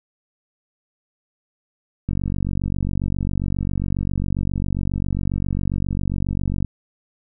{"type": "click train", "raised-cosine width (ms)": 5, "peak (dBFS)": -11, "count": 217, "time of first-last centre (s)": [2.09, 6.647], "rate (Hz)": 47.4, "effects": []}